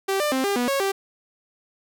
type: tone with pitch steps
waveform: sawtooth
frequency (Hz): 388.9 / 596 / 262.7 / 400.4 / 244.3 / 550 / 391.4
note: G4 / D5 / C4 / G4 / B3 / C#5 / G4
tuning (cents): -14 / +25 / +7 / +37 / -19 / -14 / -3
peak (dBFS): -17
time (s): 0.08-0.92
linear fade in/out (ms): 10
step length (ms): 120
effects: none